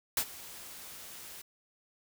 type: noise with ADSR envelope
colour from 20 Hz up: white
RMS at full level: -27 dBFS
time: 0.17-1.42 s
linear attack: 3 ms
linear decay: 70 ms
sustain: -20 dB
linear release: 8 ms
effects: none